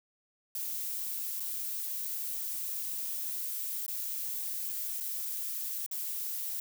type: noise with dropouts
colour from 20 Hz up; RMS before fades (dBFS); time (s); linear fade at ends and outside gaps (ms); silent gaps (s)
violet; -36; 0.55-6.6; 2; 1.398-1.403 / 3.864-3.88 / 5.002-5.007 / 5.863-5.912
effects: none